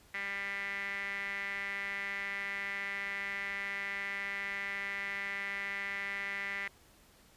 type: tone with band-pass filter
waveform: sawtooth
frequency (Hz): 198.4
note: G3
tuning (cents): +21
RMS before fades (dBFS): -38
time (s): 0.14-6.68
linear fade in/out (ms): 5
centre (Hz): 2000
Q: 7.8
effects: pink hiss -62 dBFS RMS until 7.36 s + resampled to 32000 Hz

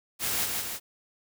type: noise with echo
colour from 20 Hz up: white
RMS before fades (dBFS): -29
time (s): 0.19-0.48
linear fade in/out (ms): 50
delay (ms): 160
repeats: 2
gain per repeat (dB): -3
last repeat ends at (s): 0.8
effects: none

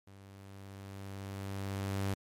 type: tone with level ramp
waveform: sawtooth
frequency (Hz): 98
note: G2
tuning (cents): 0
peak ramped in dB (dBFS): -49 to -27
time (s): 0.07-2.14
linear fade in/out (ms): 5
effects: MP3 64 kbps

